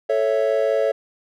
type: chord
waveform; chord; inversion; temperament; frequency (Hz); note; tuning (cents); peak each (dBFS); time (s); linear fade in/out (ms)
triangle; A major; none; equal; 440 / 554.4 / 659.3; A4 / C#5 / E5; 0 / 0 / 0; -20 / -18 / -21; 0.09-0.92; 10
effects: none